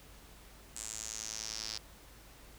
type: tone with band-pass filter sweep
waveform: sawtooth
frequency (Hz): 110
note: A2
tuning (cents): 0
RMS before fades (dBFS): -42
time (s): 0.76-1.78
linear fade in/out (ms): 5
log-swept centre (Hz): 7800 to 5000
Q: 4.6
effects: added 50 Hz sine -57 dBFS peak until 2.58 s + pink hiss -57 dBFS RMS until 2.58 s